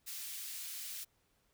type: high-pass noise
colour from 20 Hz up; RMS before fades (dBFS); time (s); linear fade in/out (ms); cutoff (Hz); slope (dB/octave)
white; -44; 0.06-1.05; 20; 2400; 12
effects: pink hiss -75 dBFS RMS until 1.53 s